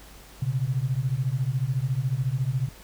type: beating tone pair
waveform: sine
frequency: 123.47 / 137.47 Hz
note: B2 / C#3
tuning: 0 / -14 cents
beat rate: 14 Hz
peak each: -26 dBFS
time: 0.42-2.69 s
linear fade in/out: 5 ms
effects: added 50 Hz sine -50 dBFS peak until 2.83 s + pink hiss -49 dBFS RMS until 2.83 s